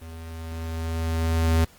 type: tone with level ramp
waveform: square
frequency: 81.7 Hz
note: E2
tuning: 15 cents flat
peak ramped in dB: -38 to -17 dBFS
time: 0.01-1.65 s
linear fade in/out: 10 ms
effects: pink hiss -53 dBFS RMS until 1.78 s + Opus 24 kbps